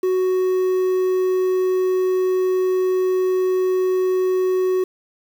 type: tone with quantisation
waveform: triangle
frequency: 370.8 Hz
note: F#4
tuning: 4 cents sharp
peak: -14 dBFS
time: 0.03-4.84 s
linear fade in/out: 5 ms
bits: 7
effects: none